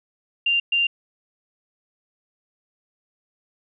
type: tone bursts at uneven times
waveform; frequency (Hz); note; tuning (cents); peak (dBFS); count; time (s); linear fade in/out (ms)
sine; 2786; F7; -5; -17; 2; 0.46-0.6 / 0.72-0.87; 5
effects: none